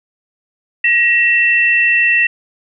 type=tone pair together; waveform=sine; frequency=1900 / 2687 Hz; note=A#6 / E7; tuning=+33 / +33 cents; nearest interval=tritone; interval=600 cents; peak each=-12 dBFS; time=0.84-2.27 s; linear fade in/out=5 ms; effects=none